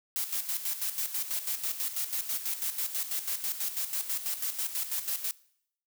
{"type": "noise with tremolo", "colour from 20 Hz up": "blue", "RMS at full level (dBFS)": -31, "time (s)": [0.16, 5.31], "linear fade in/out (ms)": 0, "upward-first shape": "square", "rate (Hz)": 6.1, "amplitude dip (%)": 65, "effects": ["noise-tail reverb RT60 0.7 s tail -22 dB re dry"]}